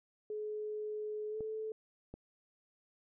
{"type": "tone with pitch glide", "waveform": "sine", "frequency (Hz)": [425.1, 436.5], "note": ["G#4", "A4"], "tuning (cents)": [40, -14], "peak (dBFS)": -37, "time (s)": [0.3, 1.72], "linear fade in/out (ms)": 2, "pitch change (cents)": 46, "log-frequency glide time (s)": [1.3, 1.38]}
{"type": "clicks", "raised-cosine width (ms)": 2, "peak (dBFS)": -33, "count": 2, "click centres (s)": [1.407, 2.14]}
{"effects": []}